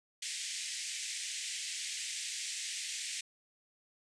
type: band-pass noise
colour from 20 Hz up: white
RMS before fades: -40 dBFS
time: 0.22-3.21 s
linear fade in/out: 5 ms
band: 1900 to 8700 Hz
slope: 48 dB/octave
effects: none